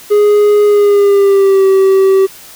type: tone with pitch glide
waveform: triangle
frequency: 415.3 to 385.3 Hz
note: G#4 to G4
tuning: 0 to -30 cents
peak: -3 dBFS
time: 0.1-2.27 s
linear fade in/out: 20 ms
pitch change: -130 cents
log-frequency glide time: 0.65-1.66 s
effects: white hiss -35 dBFS RMS until 2.55 s